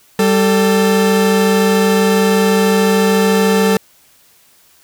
40% pulse tone pair together, 194.8 / 443.2 Hz, G3 / A4, -11 / +13 cents, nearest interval octave + major second, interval 1424 cents, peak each -12 dBFS, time 0.19-3.77 s, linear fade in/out 2 ms, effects white hiss -50 dBFS RMS until 4.83 s

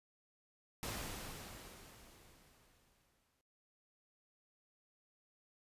pink noise with exponential decay, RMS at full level -41 dBFS, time 0.83-3.41 s, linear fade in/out 0 ms, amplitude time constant 560 ms, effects noise-tail reverb RT60 0.4 s tail -21 dB re dry + resampled to 32000 Hz

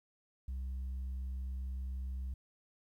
sine tone, 64.8 Hz, C2, 16 cents flat, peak -34 dBFS, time 0.48-2.34 s, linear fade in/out 5 ms, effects tanh soft clip ceiling -36 dBFS + 12-bit

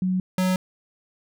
sine / square tone pair in turn, 185 / 185 Hz, F#3 / F#3, 0 / 0 cents, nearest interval unison, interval 0 cents, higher neither, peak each -20 dBFS, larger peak neither, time 0.02-0.2 / 0.38-0.56 s, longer neither, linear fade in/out 2 ms, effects none

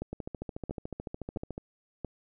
two click trains, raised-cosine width 2 ms, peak -23 / -21 dBFS, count 21 / 4, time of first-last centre 0.13-1.579 / 0.02-2.047 s, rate 13.8 / 1.48 Hz, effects none

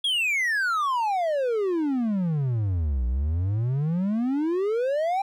triangle exponential two-way sweep, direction down then up, 3384 to 58.8 to 804 Hz, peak -20 dBFS, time 0.04-5.22 s, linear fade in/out 5 ms, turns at 3.06 s, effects none

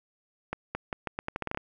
accelerating click train, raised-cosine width 0.5 ms, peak -16 dBFS, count 12, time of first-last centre 0.53-1.574 s, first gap 220 ms, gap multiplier 0.81, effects none

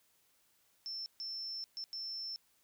sine tone bursts at uneven times, 5350 Hz, E8, 25 cents sharp, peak -39 dBFS, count 4, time 0.86-1.06 / 1.2-1.64 / 1.77-1.84 / 1.93-2.36 s, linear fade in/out 0 ms, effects white hiss -72 dBFS RMS until 2.63 s

